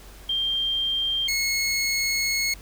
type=tone pair in turn; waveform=sine / 20% pulse; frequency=3180 / 2178 Hz; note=G7 / C#7; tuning=+24 / -31 cents; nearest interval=perfect fifth; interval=655 cents; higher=first; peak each=-22 / -17 dBFS; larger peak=second; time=0.29-1.28 / 1.28-2.54 s; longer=second; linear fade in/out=5 ms; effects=added 48 Hz sine -44 dBFS peak until 2.61 s + pink hiss -48 dBFS RMS until 2.61 s